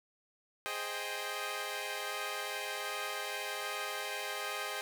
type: chord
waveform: 10% pulse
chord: Ab major seventh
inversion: none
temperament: equal with one note detuned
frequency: 415.3 / 523.3 / 622.3 / 788.1 Hz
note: Ab4 / C5 / Eb5 / G5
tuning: 0 / 0 / 0 / +9 cents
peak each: -34 dBFS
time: 0.66-4.81 s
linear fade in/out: 0 ms
effects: none

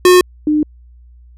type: tone pair in turn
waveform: square / sine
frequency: 362.1 / 302.5 Hz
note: F#4 / D#4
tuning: -37 / -49 cents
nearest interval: minor third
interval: 312 cents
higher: first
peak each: -5 / -10 dBFS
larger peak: first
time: 0.05-0.21 / 0.47-0.63 s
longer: neither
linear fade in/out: 2 ms
effects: added 60 Hz sine -39 dBFS peak until 1.37 s + resampled to 32000 Hz

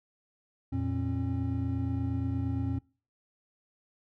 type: tone cluster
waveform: triangle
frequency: 86.8 / 115.4 / 269.8 Hz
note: F2 / A#2 / C#4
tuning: -10 / -17 / -47 cents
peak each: -31 dBFS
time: 0.72-2.79 s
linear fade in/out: 10 ms
effects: noise-tail reverb RT60 0.4 s tail -25 dB re dry

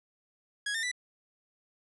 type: tone with pitch steps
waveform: sawtooth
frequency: 1661.2 / 1811.6 / 1975.5 Hz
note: G#6 / A#6 / B6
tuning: 0 / -50 / 0 cents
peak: -27 dBFS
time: 0.66-0.915 s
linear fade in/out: 5 ms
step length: 85 ms
effects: resampled to 24000 Hz + 11-bit

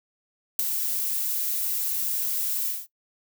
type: noise with ADSR envelope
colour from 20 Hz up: violet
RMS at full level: -18 dBFS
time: 0.59-2.87 s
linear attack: 4 ms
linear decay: 9 ms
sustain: -9 dB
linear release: 200 ms
effects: noise-tail reverb RT60 0.1 s tail -18 dB re dry

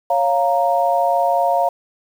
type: chord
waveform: sine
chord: Bb minor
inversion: first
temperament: equal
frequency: 554.4 / 698.5 / 932.3 Hz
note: Db5 / F5 / Bb5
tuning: 0 / 0 / 0 cents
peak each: -20 / -16 / -20 dBFS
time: 0.1-1.69 s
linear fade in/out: 5 ms
effects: 7-bit

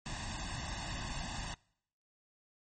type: noise with comb filter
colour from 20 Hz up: pink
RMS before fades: -40 dBFS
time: 0.06-1.54 s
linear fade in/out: 0 ms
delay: 1.1 ms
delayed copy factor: +0.85
effects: noise-tail reverb RT60 0.7 s tail -25 dB re dry + MP3 32 kbps

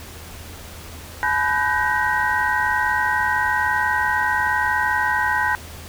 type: tone cluster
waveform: sine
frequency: 852 / 993 / 1506 / 1566 / 1888 Hz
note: G#5 / B5 / F#6 / G6 / A#6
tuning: +44 / +9 / +30 / -2 / +22 cents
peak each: -24 dBFS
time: 1.23-5.55 s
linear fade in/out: 0 ms
effects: added 81 Hz sine -39 dBFS peak until 5.88 s + pink hiss -39 dBFS RMS until 5.88 s

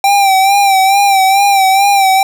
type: tone with vibrato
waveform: square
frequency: 784 Hz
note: G5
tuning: in tune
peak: -7 dBFS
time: 0.04-2.23 s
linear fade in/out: 2 ms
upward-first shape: sine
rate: 2.3 Hz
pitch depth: 52 cents each way
effects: none

